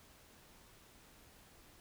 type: silence
effects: pink hiss -62 dBFS RMS until 1.8 s